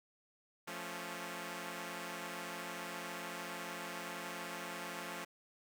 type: chord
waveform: 5% pulse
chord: F augmented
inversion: none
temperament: equal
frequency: 174.61 / 220 / 277.2 Hz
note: F3 / A3 / C#4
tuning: 0 / 0 / 0 cents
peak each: -34 / -36 / -36 dBFS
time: 0.67-5.25 s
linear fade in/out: 10 ms
effects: none